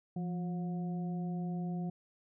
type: harmonic tone with a mistuned harmonic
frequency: 180.1 Hz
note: F#3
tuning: 46 cents flat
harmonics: 1 / 2 / 3 / 4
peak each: -34 / -47 / -56 / -48 dBFS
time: 0.16-1.9 s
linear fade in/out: 5 ms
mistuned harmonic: 1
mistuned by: -68 cents
effects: none